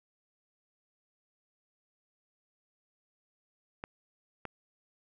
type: clicks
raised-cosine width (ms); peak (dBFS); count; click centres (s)
0.5; -23; 2; 3.839 / 4.453
effects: none